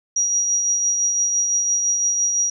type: tone with tremolo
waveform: sine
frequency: 5750 Hz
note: F8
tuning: 50 cents sharp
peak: -15 dBFS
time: 0.16-2.5 s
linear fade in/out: 5 ms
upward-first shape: triangle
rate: 5.9 Hz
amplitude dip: 40%
effects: none